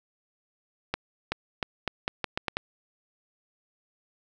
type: accelerating click train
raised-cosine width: 0.3 ms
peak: -11 dBFS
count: 9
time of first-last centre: 0.94-2.569 s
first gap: 380 ms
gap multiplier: 0.81
effects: none